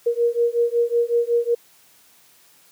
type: beating tone pair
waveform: sine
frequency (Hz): 469.6 / 475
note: A#4 / A#4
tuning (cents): +13 / +33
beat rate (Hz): 5.4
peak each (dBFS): -20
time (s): 0.06-1.55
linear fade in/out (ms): 10
effects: white hiss -54 dBFS RMS until 2.71 s + high-pass 100 Hz 12 dB/octave